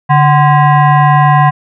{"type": "tone with frequency modulation", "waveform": "sine", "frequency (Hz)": 145.5, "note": "D3", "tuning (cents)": -16, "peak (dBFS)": -4, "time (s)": [0.09, 1.51], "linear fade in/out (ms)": 20, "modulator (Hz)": 892, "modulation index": 1.2, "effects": []}